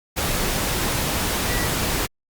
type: tone in noise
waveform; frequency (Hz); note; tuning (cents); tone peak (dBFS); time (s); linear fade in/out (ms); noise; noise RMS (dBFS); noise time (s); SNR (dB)
sine; 1943; B6; -29; -30; 1.48-1.68; 20; pink; -23; 0.16-2.07; -10
effects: Opus 48 kbps